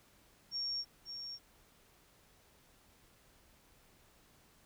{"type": "tone with echo", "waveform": "sine", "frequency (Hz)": 5530, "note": "F8", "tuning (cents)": -18, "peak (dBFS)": -35, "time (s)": [0.51, 0.85], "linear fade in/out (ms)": 50, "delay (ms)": 540, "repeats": 1, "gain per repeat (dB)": -7, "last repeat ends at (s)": 1.39, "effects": ["pink hiss -66 dBFS RMS until 4.65 s"]}